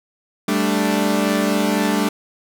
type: chord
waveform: sawtooth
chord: G suspended second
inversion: none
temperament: equal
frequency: 196 / 220 / 293.7 Hz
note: G3 / A3 / D4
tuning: 0 / 0 / 0 cents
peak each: -17 dBFS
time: 0.48-2.09 s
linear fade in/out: 5 ms
effects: none